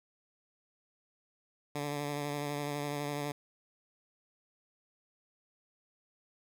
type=tone with vibrato; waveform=10% pulse; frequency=145.4 Hz; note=D3; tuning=17 cents flat; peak=-26 dBFS; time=1.75-3.32 s; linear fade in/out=5 ms; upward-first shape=sine; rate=12 Hz; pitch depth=23 cents each way; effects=none